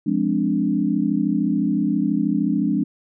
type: chord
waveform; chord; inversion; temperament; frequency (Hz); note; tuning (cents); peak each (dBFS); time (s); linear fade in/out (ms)
sine; D half-diminished seventh; first; equal with one note detuned; 174.61 / 207.7 / 259.7 / 293.7; F3 / Ab3 / C4 / D4; 0 / 0 / -13 / 0; -25 / -22 / -24 / -22; 0.06-2.84; 10
effects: none